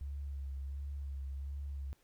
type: tone with vibrato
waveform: sine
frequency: 69.3 Hz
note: C#2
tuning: in tune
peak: -38 dBFS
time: 0.01-1.93 s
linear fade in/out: 0 ms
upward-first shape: sine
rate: 1.4 Hz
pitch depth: 34 cents each way
effects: pink hiss -72 dBFS RMS until 2.03 s